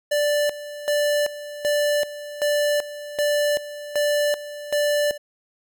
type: tone with tremolo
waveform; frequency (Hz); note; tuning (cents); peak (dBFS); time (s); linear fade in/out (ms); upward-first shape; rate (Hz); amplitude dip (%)
square; 587.3; D5; 0; -19; 0.11-5.18; 10; square; 1.3; 80
effects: none